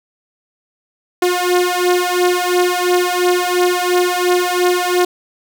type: beating tone pair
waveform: sawtooth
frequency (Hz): 356.7 / 359.6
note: F4 / F#4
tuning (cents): +37 / -49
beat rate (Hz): 2.9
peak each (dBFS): -12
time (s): 1.22-5.05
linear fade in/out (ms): 5
effects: none